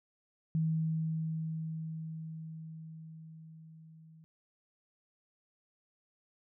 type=tone with level ramp; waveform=sine; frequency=160 Hz; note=D#3; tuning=49 cents sharp; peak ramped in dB=-27 to -54 dBFS; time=0.55-4.24 s; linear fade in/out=0 ms; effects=none